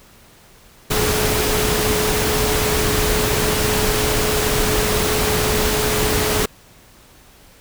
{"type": "tone in noise", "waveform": "sine", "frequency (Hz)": 425.7, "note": "G#4", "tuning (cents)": 43, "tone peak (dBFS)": -22, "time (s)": [0.9, 6.46], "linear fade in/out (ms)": 10, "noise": "pink", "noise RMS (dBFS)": -19, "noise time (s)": [0.9, 6.46], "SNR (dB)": -6, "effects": ["pink hiss -48 dBFS RMS until 7.6 s"]}